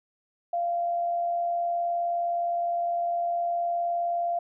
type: tone with amplitude modulation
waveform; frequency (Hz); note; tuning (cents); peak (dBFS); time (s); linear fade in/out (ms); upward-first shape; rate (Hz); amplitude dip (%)
sine; 691; F5; -19; -23; 0.53-4.39; 5; sine; 79.5; 30
effects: none